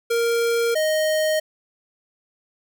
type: tone pair in turn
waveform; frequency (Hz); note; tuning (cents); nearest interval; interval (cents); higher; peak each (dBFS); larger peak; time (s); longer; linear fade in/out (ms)
square; 466.2 / 622.3; A#4 / D#5; 0 / 0; perfect fourth; 500; second; -19; neither; 0.1-0.75 / 0.75-1.4; neither; 10
effects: none